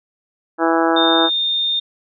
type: harmonic tone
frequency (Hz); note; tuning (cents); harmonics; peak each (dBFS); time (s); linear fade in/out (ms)
164.81; E3; 0; 2 / 3 / 4 / 5 / 6 / 7 / 8 / 9 / 10; -17 / -22 / -21 / -21 / -24 / -28 / -23 / -27 / -28; 0.58-1.3; 50
type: tone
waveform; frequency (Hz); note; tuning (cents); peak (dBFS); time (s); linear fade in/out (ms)
sine; 3639; A#7; -42; -16; 0.96-1.8; 10
effects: none